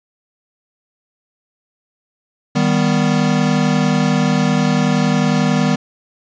square chord, Eb augmented, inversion none, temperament equal, 155.56 / 196 / 246.9 Hz, Eb3 / G3 / B3, 0 / 0 / 0 cents, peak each -18 dBFS, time 2.55-5.76 s, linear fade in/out 10 ms, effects resampled to 16000 Hz + 8-bit

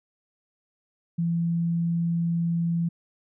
sine tone, 168.8 Hz, E3, 41 cents sharp, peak -22 dBFS, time 1.18-2.89 s, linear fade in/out 10 ms, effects none

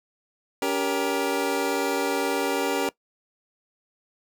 25% pulse chord, G diminished, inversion second, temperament just, 282.2 / 392 / 470.4 Hz, Db4 / G4 / Bb4, +31 / 0 / +16 cents, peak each -24 dBFS, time 0.62-2.89 s, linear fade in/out 2 ms, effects noise-tail reverb RT60 0.1 s tail -20 dB re dry

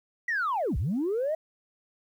sine linear two-way sweep, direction down then up, 1965 to 50 to 651 Hz, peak -24 dBFS, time 0.28-1.35 s, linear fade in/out 5 ms, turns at 0.77 s, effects tanh soft clip ceiling -22 dBFS + 10-bit

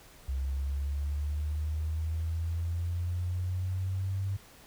sine linear sweep, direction up, 65.9 to 97.9 Hz, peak -29 dBFS, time 0.28-4.37 s, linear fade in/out 10 ms, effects pink hiss -55 dBFS RMS until 4.66 s

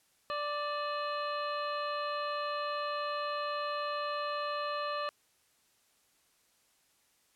harmonic tone with a mistuned harmonic, 587.3 Hz, D5, in tune, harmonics 1 / 2 / 3 / 4 / 5 / 6 / 7, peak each -37 / -35 / -44 / -47 / -48 / -55 / -46 dBFS, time 0.3-5.09 s, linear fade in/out 0 ms, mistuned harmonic 4, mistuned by +140 cents, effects white hiss -70 dBFS RMS until 7.35 s + low-pass 12000 Hz 12 dB/octave

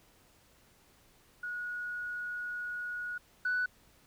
sine tone pair in turn, 1455 / 1486.4 Hz, F#6 / F#6, -29 / +7 cents, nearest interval unison, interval 36 cents, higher second, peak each -35 / -27 dBFS, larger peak second, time 1.43-3.18 / 3.45-3.66 s, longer first, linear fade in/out 5 ms, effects tanh soft clip ceiling -25 dBFS + pink hiss -64 dBFS RMS until 4.06 s

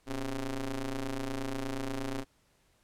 sawtooth ring-modulated tone, 130.81 Hz, C3, in tune, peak -26 dBFS, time 0.06-2.25 s, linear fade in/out 50 ms, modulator 145 Hz, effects pink hiss -69 dBFS RMS until 2.83 s + low-pass 12000 Hz 12 dB/octave

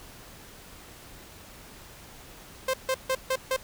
sawtooth tone bursts, 523.3 Hz, C5, in tune, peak -20 dBFS, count 5, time 2.68-3.565 s, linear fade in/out 5 ms, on 57 ms, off 150 ms, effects pink hiss -48 dBFS RMS until 3.63 s

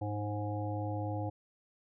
harmonic tone with a mistuned harmonic, 103.83 Hz, G#2, in tune, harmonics 1 / 3 / 5 / 7 / 8, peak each -35 / -40 / -42 / -43 / -44 dBFS, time 0.01-1.3 s, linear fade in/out 10 ms, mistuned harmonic 5, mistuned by +27 cents, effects none

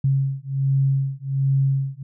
sine beating tone pair, 135.5 / 136.8 Hz, C#3 / C#3, -39 / -23 cents, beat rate 1.3 Hz, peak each -21 / -21 dBFS, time 0.04-2.03 s, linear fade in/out 5 ms, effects none

